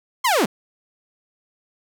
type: linear sweep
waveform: sawtooth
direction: down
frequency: 1097 to 155.56 Hz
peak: -12 dBFS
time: 0.24-0.46 s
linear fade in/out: 10 ms
effects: none